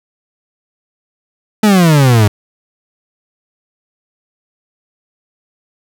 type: exponential sweep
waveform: 40% pulse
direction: down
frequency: 220 to 100.3 Hz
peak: -5 dBFS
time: 1.63-2.28 s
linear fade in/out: 5 ms
effects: none